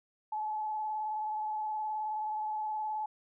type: tone with vibrato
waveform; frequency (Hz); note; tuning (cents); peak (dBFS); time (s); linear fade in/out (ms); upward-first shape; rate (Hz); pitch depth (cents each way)
sine; 858; A5; -44; -32; 0.32-3.06; 5; square; 19; 17
effects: none